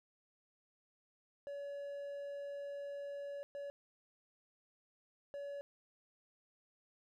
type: tone bursts at uneven times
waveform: triangle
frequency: 567 Hz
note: C#5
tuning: 39 cents sharp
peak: -40 dBFS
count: 3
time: 1.47-3.43 / 3.55-3.7 / 5.34-5.61 s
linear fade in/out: 0 ms
effects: none